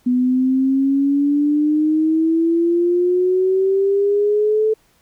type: exponential sweep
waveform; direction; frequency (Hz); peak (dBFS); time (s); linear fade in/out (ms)
sine; up; 246.9 to 438.7; -13; 0.06-4.74; 10
effects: pink hiss -58 dBFS RMS until 5.01 s